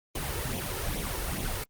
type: noise with flanger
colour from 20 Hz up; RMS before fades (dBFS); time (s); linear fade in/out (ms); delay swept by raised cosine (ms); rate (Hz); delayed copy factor
pink; -32; 0.15-1.64; 5; 0.31 to 2.31; 2.4; +0.65
effects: Opus 32 kbps